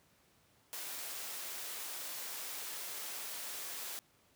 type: high-pass noise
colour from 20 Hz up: white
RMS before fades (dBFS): -43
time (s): 0.73-3.99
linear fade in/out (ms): 0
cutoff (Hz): 360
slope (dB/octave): 12
effects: pink hiss -69 dBFS RMS until 4.35 s + high-pass 80 Hz 12 dB/octave